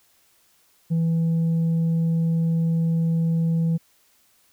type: tone with tanh clipping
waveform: triangle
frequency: 164.81 Hz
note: E3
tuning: in tune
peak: -19 dBFS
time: 0.9-3.78 s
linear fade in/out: 20 ms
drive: 7 dB
effects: white hiss -61 dBFS RMS until 4.52 s